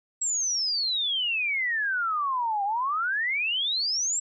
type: exponential two-way sweep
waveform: sine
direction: down then up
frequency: 7760 to 782 to 7760 Hz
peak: -24 dBFS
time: 0.21-4.2 s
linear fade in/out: 10 ms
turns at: 2.64 s
effects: none